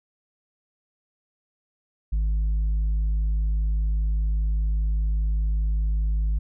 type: tone with tanh clipping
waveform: sine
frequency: 52.5 Hz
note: G#1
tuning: 19 cents sharp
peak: -21 dBFS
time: 2.12-6.39 s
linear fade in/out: 10 ms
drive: 3 dB
effects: none